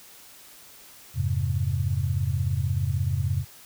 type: chord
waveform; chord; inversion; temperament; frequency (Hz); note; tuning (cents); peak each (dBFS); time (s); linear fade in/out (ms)
sine; F minor; none; equal with one note detuned; 87.31 / 103.83 / 133.79; F2 / Ab2 / C3; 0 / 0 / +39; -27; 1.14-3.45; 50
effects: white hiss -49 dBFS RMS until 3.65 s